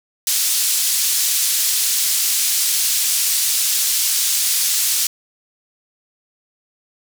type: band-pass noise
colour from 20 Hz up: pink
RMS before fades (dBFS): -18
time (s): 0.27-5.07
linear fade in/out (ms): 2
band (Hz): 5200 to 16000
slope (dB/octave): 12
effects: none